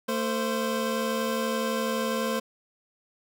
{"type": "tone pair together", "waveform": "25% pulse", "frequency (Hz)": [224.8, 521.6], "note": ["A3", "C5"], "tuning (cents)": [37, -5], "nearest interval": "octave + minor third", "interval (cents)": 1458, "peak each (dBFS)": [-25, -25], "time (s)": [0.08, 2.4], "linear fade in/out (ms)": 10, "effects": []}